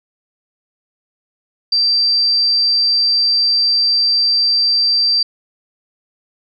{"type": "tone", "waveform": "sine", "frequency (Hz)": 4692, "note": "D8", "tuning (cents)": -2, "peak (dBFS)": -11, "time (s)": [1.72, 5.23], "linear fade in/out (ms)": 5, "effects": []}